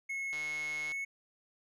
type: tone with pitch glide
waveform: triangle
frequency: 2181 to 2201 Hz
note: C#7 to C#7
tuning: -29 to -13 cents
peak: -33 dBFS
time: 0.09-1.05 s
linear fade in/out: 10 ms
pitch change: +16 cents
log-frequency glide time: 0.85-0.92 s
type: click train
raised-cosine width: 0.2 ms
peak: -30 dBFS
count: 90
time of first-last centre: 0.33-0.919 s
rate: 151 Hz
effects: none